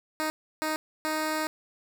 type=tone bursts at uneven times; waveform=10% pulse; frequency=311.1 Hz; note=D#4; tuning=in tune; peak=-19 dBFS; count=3; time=0.2-0.3 / 0.62-0.76 / 1.05-1.47 s; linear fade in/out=0 ms; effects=none